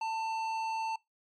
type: tone with tanh clipping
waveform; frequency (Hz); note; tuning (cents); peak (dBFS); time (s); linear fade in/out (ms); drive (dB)
sine; 892; A5; +23; -33; 0.01-0.96; 5; 12
effects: noise-tail reverb RT60 0.2 s tail -23 dB re dry + MP3 96 kbps